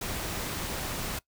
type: noise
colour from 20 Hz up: pink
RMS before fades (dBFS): -34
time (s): 0.01-1.19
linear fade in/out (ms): 5
effects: noise-tail reverb RT60 0.1 s tail -20 dB re dry